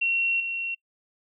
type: tone with level steps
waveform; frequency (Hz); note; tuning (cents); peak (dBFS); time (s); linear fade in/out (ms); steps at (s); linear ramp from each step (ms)
sine; 2731; F7; -39; -21 / -27; 0.01-0.75; 10; 0.4; 2
effects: noise-tail reverb RT60 0.1 s tail -25 dB re dry